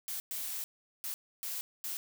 blue noise bursts at uneven times, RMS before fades -38 dBFS, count 5, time 0.08-0.2 / 0.31-0.64 / 1.04-1.14 / 1.43-1.61 / 1.84-1.97 s, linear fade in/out 0 ms, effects none

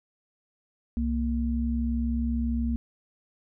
sine tone pair together, 65.41 / 232.9 Hz, C2 / A#3, 0 / -1 cents, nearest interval octave + minor seventh, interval 2199 cents, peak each -27 dBFS, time 0.97-2.76 s, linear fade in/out 0 ms, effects none

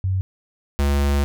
sine / square tone pair in turn, 94.4 / 70.72 Hz, F#2 / C#2, +35 / +35 cents, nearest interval perfect fourth, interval 500 cents, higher first, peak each -18 / -17 dBFS, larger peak second, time 0.04-0.21 / 0.79-1.24 s, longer second, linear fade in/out 0 ms, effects none

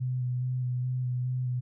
sine tone with vibrato, 125.9 Hz, B2, 34 cents sharp, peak -27 dBFS, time 0-1.61 s, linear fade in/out 20 ms, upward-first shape square, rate 2.4 Hz, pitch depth 16 cents each way, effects none

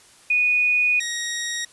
sine / 15% pulse tone pair in turn, 2475 / 1885.3 Hz, D#7 / A#6, -10 / +19 cents, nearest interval perfect fourth, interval 471 cents, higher first, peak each -16 / -19 dBFS, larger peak first, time 0.3-1 / 1-1.65 s, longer first, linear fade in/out 5 ms, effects white hiss -51 dBFS RMS until 1.72 s + resampled to 24000 Hz

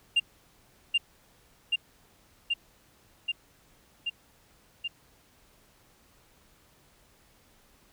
sine tone with echo, 2794 Hz, F7, in tune, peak -17 dBFS, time 0.16-0.2 s, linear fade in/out 10 ms, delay 780 ms, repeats 6, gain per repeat -2 dB, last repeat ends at 4.88 s, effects tanh soft clip ceiling -18 dBFS + pink hiss -62 dBFS RMS until 7.92 s

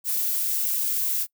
violet noise, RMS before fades -25 dBFS, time 0.04-1.27 s, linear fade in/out 50 ms, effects noise-tail reverb RT60 0.1 s tail -24 dB re dry

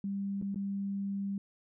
sine tone with dropouts, 198.1 Hz, G3, 18 cents sharp, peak -32 dBFS, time 0.04-1.38 s, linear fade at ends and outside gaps 2 ms, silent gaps 0.415-0.423 / 0.545-0.558 s, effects none

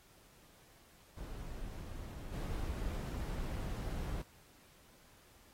brown noise with level steps, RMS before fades -45 / -39 dBFS, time 1.17-4.22 s, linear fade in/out 5 ms, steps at 2.32 s, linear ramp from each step 20 ms, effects pink hiss -64 dBFS RMS until 5.53 s + AAC 48 kbps

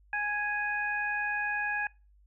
harmonic tone, 830.6 Hz, G#5, in tune, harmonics 1 / 2 / 3, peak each -35 / -30 / -36 dBFS, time 0.13-1.87 s, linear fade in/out 2 ms, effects noise-tail reverb RT60 0.3 s tail -24 dB re dry + added 50 Hz sine -58 dBFS peak until 2.26 s

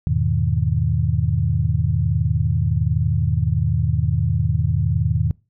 sine chord, E major seventh, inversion none, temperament equal, 82.41 / 103.83 / 123.47 / 155.56 Hz, E2 / G#2 / B2 / D#3, 0 / 0 / 0 / 0 cents, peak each -22 dBFS, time 0.07-5.31 s, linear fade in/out 0 ms, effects noise-tail reverb RT60 0.3 s tail -25 dB re dry

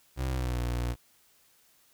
30% pulse tone with pitch glide, 65.41 to 59.98 Hz, C2 to B1, 0 to -50 cents, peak -26 dBFS, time 0.16-0.96 s, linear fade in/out 50 ms, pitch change -150 cents, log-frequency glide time 0.3-0.58 s, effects white hiss -64 dBFS RMS until 1.93 s

